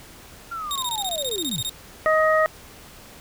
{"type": "linear sweep", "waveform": "sine", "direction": "down", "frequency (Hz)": [1400, 98], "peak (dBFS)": -28, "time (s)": [0.51, 1.62], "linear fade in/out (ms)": 10}
{"type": "tone bursts", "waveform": "sawtooth", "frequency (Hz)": 3703, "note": "A#7", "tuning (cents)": -12, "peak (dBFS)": -22, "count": 15, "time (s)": [0.71, 1.694], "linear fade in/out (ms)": 0, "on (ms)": 46, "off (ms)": 21}
{"type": "harmonic tone", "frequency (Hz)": 628, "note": "D#5", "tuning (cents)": 16, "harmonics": [1, 2, 3], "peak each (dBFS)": [-18, -21, -23], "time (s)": [2.06, 2.46], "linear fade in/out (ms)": 0}
{"effects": ["pink hiss -45 dBFS RMS until 3.2 s"]}